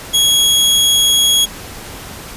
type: tone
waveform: sawtooth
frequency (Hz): 3322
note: G#7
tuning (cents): 0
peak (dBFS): -6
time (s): 0.13-1.46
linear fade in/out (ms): 20
effects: pink hiss -31 dBFS RMS until 2.36 s + resampled to 32000 Hz